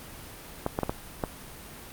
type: clicks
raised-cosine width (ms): 1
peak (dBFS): -12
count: 5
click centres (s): 0.664 / 0.789 / 0.833 / 0.895 / 1.238
effects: pink hiss -44 dBFS RMS until 1.92 s + Opus 32 kbps